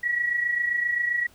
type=tone pair together; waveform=sine; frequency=1900.4 / 1928 Hz; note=A#6 / B6; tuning=+33 / -42 cents; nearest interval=unison; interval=25 cents; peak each=-30 / -23 dBFS; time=0.03-1.27 s; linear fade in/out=10 ms; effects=pink hiss -56 dBFS RMS until 1.34 s